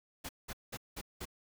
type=noise bursts; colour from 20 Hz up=pink; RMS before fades=-42 dBFS; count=5; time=0.24-1.255 s; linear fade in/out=10 ms; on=51 ms; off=190 ms; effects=none